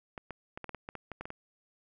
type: clicks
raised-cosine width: 0.5 ms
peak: -25 dBFS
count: 12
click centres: 0.178 / 0.307 / 0.575 / 0.643 / 0.693 / 0.747 / 0.889 / 0.953 / 1.117 / 1.21 / 1.255 / 1.304 s
effects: none